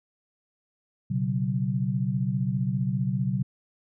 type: chord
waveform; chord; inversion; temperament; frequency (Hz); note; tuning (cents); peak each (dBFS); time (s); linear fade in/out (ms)
sine; B suspended second; none; equal with one note detuned; 123.47 / 138.59 / 188.23; B2 / C#3 / F#3; 0 / 0 / +30; -28; 1.1-3.43; 10
effects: none